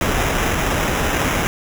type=noise with sample-and-hold; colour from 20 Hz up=pink; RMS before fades=-19 dBFS; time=0.01-1.47 s; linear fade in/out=0 ms; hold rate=4410 Hz; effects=none